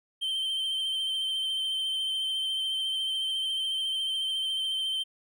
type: tone with vibrato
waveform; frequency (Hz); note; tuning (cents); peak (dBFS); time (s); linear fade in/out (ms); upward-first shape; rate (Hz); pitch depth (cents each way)
triangle; 3115; G7; -12; -26; 0.21-5.04; 20; sine; 14; 24
effects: none